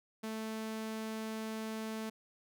sawtooth tone, 220 Hz, A3, in tune, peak -34 dBFS, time 0.23-2.1 s, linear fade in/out 10 ms, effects none

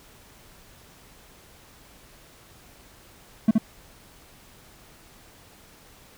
triangle tone with echo, 220 Hz, A3, in tune, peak -11 dBFS, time 3.48-3.51 s, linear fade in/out 5 ms, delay 72 ms, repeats 1, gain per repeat -2 dB, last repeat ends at 3.582 s, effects pink hiss -52 dBFS RMS until 6.17 s

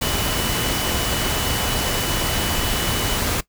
sine tone in noise, 2970 Hz, F#7, 6 cents sharp, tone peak -30 dBFS, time 0.02-3.18 s, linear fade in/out 10 ms, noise pink, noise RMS -22 dBFS, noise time 0.01-3.41 s, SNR -11 dB, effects noise-tail reverb RT60 0.1 s tail -18 dB re dry

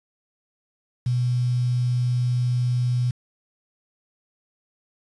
sine tone with quantisation, 123.4 Hz, B2, 1 cent flat, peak -19 dBFS, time 1.06-3.11 s, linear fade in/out 5 ms, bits 7, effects resampled to 22050 Hz

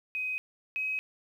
sine tone pair in turn, 2517 / 2539 Hz, D#7 / D#7, +19 / +34 cents, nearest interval unison, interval 15 cents, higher second, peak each -30 / -29 dBFS, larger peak second, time 0.15-0.38 / 0.76-0.99 s, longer neither, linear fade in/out 0 ms, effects 10-bit

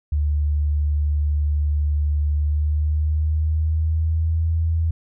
sine tone with pitch glide, 74 to 81.64 Hz, D2 to E2, +14 to -16 cents, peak -17 dBFS, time 0.12-4.91 s, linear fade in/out 5 ms, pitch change +170 cents, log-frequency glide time 2.34-4.49 s, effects none

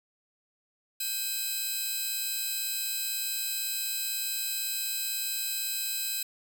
5% pulse tone cluster, 1571 / 2535 / 4021 Hz, G6 / D#7 / B7, +3 / +32 / +30 cents, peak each -31 / -26 / -25 dBFS, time 1-6.23 s, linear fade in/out 5 ms, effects 10-bit

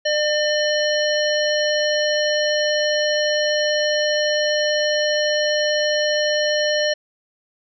harmonic tone with a mistuned harmonic, 601 Hz, D5, 40 cents sharp, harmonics 1 / 3 / 5 / 7 / 9, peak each -19 / -24 / -26 / -27 / -29 dBFS, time 0.05-6.94 s, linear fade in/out 10 ms, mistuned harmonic 9, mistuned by +58 cents, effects none

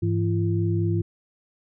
sine tone cluster, 103.2 / 168.2 / 340.9 Hz, G#2 / E3 / F4, -10 / +35 / -42 cents, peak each -22 / -27 / -27 dBFS, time 0.02-1.02 s, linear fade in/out 10 ms, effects none

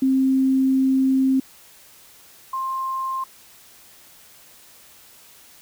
sine tone pair in turn, 264.8 / 1056.1 Hz, C4 / C6, +21 / +16 cents, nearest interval 2 octaves, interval 2395 cents, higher second, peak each -15 / -23 dBFS, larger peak first, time 0.02-1.4 / 2.53-3.24 s, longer first, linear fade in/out 5 ms, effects white hiss -49 dBFS RMS until 5.61 s

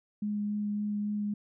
sine tone with vibrato, 207.7 Hz, G#3, in tune, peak -29 dBFS, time 0.22-1.34 s, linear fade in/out 5 ms, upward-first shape sine, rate 3.6 Hz, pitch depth 9 cents each way, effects none

